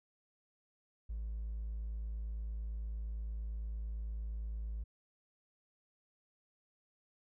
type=tone with hard clipping; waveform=triangle; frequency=54.4 Hz; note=A1; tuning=19 cents flat; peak=-37 dBFS; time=1.09-4.84 s; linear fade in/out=10 ms; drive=2 dB; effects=none